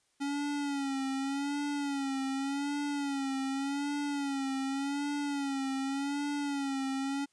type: tone with vibrato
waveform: square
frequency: 278.5 Hz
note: C#4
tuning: 8 cents sharp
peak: -32 dBFS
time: 0.2-7.26 s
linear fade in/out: 20 ms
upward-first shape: sine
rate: 0.86 Hz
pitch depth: 66 cents each way
effects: white hiss -73 dBFS RMS until 7.32 s + resampled to 22050 Hz